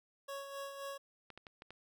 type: tone with tremolo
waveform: 25% pulse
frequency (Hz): 554.4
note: C#5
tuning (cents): 0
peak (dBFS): -37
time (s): 0.28-0.98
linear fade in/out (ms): 10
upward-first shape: sine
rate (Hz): 3.8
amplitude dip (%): 50
type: clicks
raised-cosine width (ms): 0.3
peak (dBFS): -34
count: 5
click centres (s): 1.303 / 1.376 / 1.468 / 1.621 / 1.706
effects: none